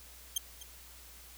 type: tone with echo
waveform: 15% pulse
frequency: 3179 Hz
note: G7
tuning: 24 cents sharp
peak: -21 dBFS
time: 0.36-0.38 s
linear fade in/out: 5 ms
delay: 250 ms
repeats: 1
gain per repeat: -15 dB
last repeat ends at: 0.63 s
effects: added 60 Hz sine -56 dBFS peak until 1.37 s + white hiss -54 dBFS RMS until 1.37 s